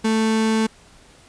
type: tone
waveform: 35% pulse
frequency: 220.9 Hz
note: A3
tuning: 7 cents sharp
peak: -15 dBFS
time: 0.04-0.67 s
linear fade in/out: 10 ms
effects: pink hiss -50 dBFS RMS until 1.28 s + resampled to 22050 Hz